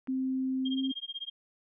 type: click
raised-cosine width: 0.5 ms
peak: -35 dBFS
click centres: 0.073 s
type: tone with pitch glide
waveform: sine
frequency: 261.6 to 265.4 Hz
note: C4 to C4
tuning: 0 to +25 cents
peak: -28 dBFS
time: 0.08-0.92 s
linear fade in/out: 10 ms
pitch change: +25 cents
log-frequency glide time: 0.68-0.8 s
type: tone with tremolo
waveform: sine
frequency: 3218 Hz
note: G7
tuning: 45 cents sharp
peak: -33 dBFS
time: 0.65-1.3 s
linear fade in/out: 10 ms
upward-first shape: sine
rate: 16 Hz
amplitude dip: 100%
effects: none